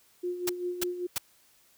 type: tone with tremolo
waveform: sine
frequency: 356.4 Hz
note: F4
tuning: 35 cents sharp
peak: -28 dBFS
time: 0.23-1.07 s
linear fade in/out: 10 ms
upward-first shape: sine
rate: 5.1 Hz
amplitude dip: 60%
type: noise bursts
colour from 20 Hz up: white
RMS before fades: -29 dBFS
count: 3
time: 0.47-1.182 s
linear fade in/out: 5 ms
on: 24 ms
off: 320 ms
effects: white hiss -63 dBFS RMS until 1.77 s